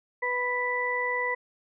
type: harmonic tone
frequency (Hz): 494.2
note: B4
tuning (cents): +1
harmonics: 1 / 2 / 4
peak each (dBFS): -32 / -31 / -28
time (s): 0.22-1.35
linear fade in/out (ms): 10
effects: none